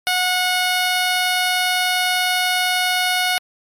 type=tone; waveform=10% pulse; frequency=730 Hz; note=F#5; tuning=24 cents flat; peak=-8 dBFS; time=0.07-3.38 s; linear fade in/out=0 ms; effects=MP3 64 kbps